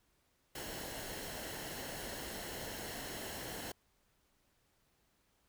pink noise with comb filter, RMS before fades -44 dBFS, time 0.55-3.72 s, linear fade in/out 5 ms, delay 0.83 ms, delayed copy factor -0.5, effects pink hiss -75 dBFS RMS until 5.48 s

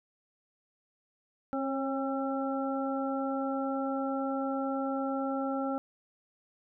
harmonic tone with a mistuned harmonic, 269.1 Hz, C4, 49 cents sharp, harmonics 1 / 2 / 3 / 5, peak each -32 / -35 / -37 / -39 dBFS, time 1.53-5.78 s, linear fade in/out 0 ms, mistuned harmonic 2, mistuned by +22 cents, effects none

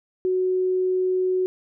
sine tone, 370 Hz, F#4, in tune, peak -19 dBFS, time 0.25-1.46 s, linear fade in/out 0 ms, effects none

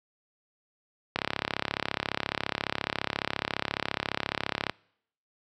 click train, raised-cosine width 0.3 ms, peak -10 dBFS, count 123, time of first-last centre 1.16-4.696 s, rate 34.5 Hz, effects noise-tail reverb RT60 0.7 s tail -26 dB re dry + high-pass 80 Hz 12 dB/octave

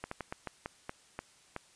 slowing click train, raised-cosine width 0.5 ms, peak -22 dBFS, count 9, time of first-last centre 0.04-1.563 s, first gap 74 ms, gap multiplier 1.26, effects white hiss -62 dBFS RMS until 1.75 s + resampled to 22050 Hz

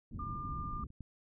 pink low-pass noise, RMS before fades -42 dBFS, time 0.11-0.87 s, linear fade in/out 5 ms, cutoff 250 Hz, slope 24 dB/octave
sine tone, 1200 Hz, D6, 37 cents sharp, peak -40 dBFS, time 0.19-0.84 s, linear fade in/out 5 ms
clicks, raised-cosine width 5 ms, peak -43 / -33 dBFS, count 2, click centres 0.904 / 1.007 s
effects none

